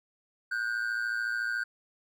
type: ring-modulated tone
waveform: triangle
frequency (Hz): 1514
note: F#6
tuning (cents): +39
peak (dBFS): -24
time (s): 0.51-1.64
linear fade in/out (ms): 10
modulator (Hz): 56.9
effects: none